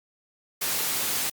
white noise, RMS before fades -27 dBFS, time 0.61-1.3 s, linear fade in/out 10 ms, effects high-pass 100 Hz 12 dB/octave + Opus 48 kbps

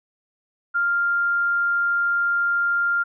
sine tone, 1396.9 Hz, F6, in tune, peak -18 dBFS, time 0.74-3.04 s, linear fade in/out 20 ms, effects none

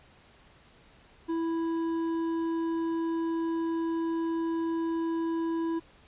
sine tone with hard clipping, 329.6 Hz, E4, in tune, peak -29 dBFS, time 1.28-5.8 s, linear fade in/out 20 ms, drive 7 dB, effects pink hiss -58 dBFS RMS until 6.07 s + resampled to 8000 Hz

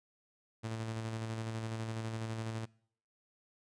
sawtooth tone with tremolo, 112.5 Hz, A2, 39 cents sharp, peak -32 dBFS, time 0.63-2.66 s, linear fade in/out 20 ms, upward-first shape square, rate 12 Hz, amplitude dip 30%, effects noise-tail reverb RT60 0.6 s tail -24 dB re dry + resampled to 22050 Hz

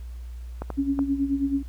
clicks, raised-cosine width 1 ms, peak -17 dBFS, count 3, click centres 0.62 / 0.703 / 0.991 s
sine tone with tremolo, 277 Hz, C#4, 1 cent flat, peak -19 dBFS, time 0.77-1.63 s, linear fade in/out 20 ms, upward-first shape sine, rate 9.3 Hz, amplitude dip 70%
effects added 60 Hz sine -34 dBFS peak until 1.68 s + pink hiss -58 dBFS RMS until 1.68 s

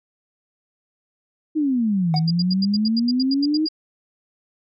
sine exponential two-way sweep, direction down then up, 319.5 to 156.4 to 319.5 Hz, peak -17 dBFS, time 1.55-3.67 s, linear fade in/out 20 ms, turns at 2.15 s
triangle tone with exponential decay, 740 Hz, F#5, in tune, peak -18 dBFS, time 2.14-2.27 s, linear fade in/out 1 ms, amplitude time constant 28 ms
sine tone bursts, 4831 Hz, D8, 48 cents sharp, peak -22 dBFS, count 14, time 2.16-3.687 s, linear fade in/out 5 ms, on 32 ms, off 83 ms
effects none

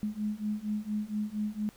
sine beating tone pair, 208.9 / 213.2 Hz, G#3 / G#3, +10 / +46 cents, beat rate 4.3 Hz, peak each -34 / -33 dBFS, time 0.03-1.69 s, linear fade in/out 0 ms, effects pink hiss -58 dBFS RMS until 1.76 s

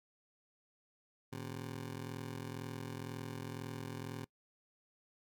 20% pulse ring-modulated tone, 130.81 Hz, C3, in tune, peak -34 dBFS, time 1.32-4.25 s, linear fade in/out 10 ms, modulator 21 Hz, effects noise-tail reverb RT60 0.1 s tail -23 dB re dry

